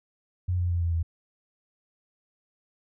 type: tone with pitch steps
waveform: sine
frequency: 90.3 / 88.39 / 86.52 / 84.69 / 82.9 Hz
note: F#2 / F2 / F2 / E2 / E2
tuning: -42 / +21 / -16 / +47 / +10 cents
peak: -23 dBFS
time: 0.48-1.03 s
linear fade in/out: 10 ms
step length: 110 ms
effects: none